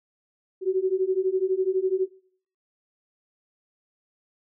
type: beating tone pair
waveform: sine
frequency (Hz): 370.1 / 382.1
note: F#4 / G4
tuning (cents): 0 / -44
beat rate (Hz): 12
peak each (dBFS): -24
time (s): 0.61-2.08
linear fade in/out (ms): 50
effects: noise-tail reverb RT60 0.6 s tail -22 dB re dry